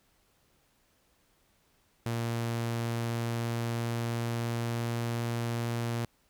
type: tone with pitch glide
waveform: sawtooth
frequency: 116.54 to 117.49 Hz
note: A#2 to A#2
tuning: 0 to +14 cents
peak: -26 dBFS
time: 2.06-6.05 s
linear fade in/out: 0 ms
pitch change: +14 cents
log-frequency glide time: 2.64-5.29 s
effects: pink hiss -69 dBFS RMS until 6.29 s